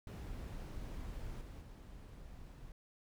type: noise with level steps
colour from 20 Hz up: brown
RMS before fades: -45 / -49 / -52 dBFS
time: 0.07-2.72 s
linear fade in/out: 2 ms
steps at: 1.41 / 1.61 s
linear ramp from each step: 2 ms
effects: none